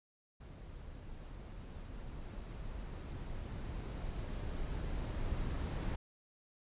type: noise with level ramp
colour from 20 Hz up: brown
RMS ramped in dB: -50 to -36 dBFS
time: 0.4-5.96 s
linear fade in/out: 10 ms
effects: resampled to 8000 Hz